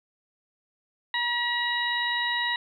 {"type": "harmonic tone", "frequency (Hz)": 959, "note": "A#5", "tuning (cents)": 49, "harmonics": [1, 2, 3, 4], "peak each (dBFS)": [-31, -27, -36, -30], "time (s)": [1.14, 2.56], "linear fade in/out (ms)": 2, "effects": ["10-bit"]}